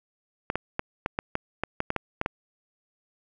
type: clicks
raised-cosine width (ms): 0.5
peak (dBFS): -11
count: 12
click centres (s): 0.501 / 0.556 / 0.794 / 1.061 / 1.189 / 1.354 / 1.636 / 1.804 / 1.904 / 1.963 / 2.214 / 2.261
effects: none